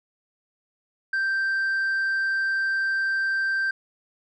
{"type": "tone", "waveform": "sine", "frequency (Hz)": 1568, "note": "G6", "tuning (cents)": 0, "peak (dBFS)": -19, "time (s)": [1.13, 3.71], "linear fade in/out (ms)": 5, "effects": ["tanh soft clip ceiling -21 dBFS"]}